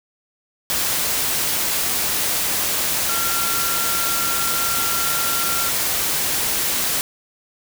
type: tone in noise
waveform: sine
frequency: 1373 Hz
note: F6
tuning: 30 cents flat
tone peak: -26 dBFS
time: 3.09-5.69 s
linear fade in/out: 0 ms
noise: white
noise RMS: -21 dBFS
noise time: 0.7-7.01 s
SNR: -8 dB
effects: none